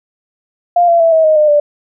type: tone with pitch steps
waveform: sine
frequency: 700 / 680.1 / 660.7 / 641.9 / 623.6 / 605.9 / 588.6 Hz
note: F5 / F5 / E5 / E5 / D#5 / D#5 / D5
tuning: +4 / -46 / +4 / -46 / +4 / -46 / +4 cents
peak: -6 dBFS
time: 0.76-1.6 s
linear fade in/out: 5 ms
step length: 120 ms
effects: none